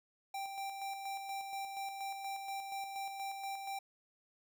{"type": "tone with tremolo", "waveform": "square", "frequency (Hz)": 785, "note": "G5", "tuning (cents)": 2, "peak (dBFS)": -39, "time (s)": [0.34, 3.79], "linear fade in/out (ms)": 5, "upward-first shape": "square", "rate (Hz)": 4.2, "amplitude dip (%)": 40, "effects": []}